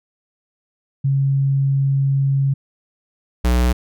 sine / square tone pair in turn, 137.2 / 61.12 Hz, C#3 / B1, -17 / -17 cents, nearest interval octave + major second, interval 1400 cents, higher first, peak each -14 dBFS, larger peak neither, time 1.04-2.54 / 3.44-3.73 s, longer first, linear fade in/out 10 ms, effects none

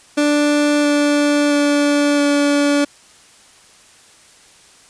30% pulse tone with pitch steps, 293.7 / 291.7 / 289.7 / 287.7 Hz, D4 / D4 / D4 / D4, 0 / -12 / -24 / -36 cents, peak -10 dBFS, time 0.17-2.85 s, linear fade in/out 10 ms, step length 670 ms, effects white hiss -47 dBFS RMS until 4.89 s + resampled to 22050 Hz

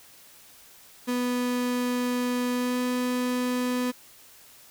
35% pulse tone with pitch glide, 246.9 to 249 Hz, B3 to B3, 0 to +14 cents, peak -23 dBFS, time 1.07-3.92 s, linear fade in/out 20 ms, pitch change +14 cents, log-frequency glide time 2.53-2.79 s, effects white hiss -52 dBFS RMS until 4.7 s

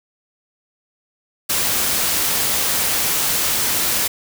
white noise, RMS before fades -19 dBFS, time 1.49-4.08 s, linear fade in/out 10 ms, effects none

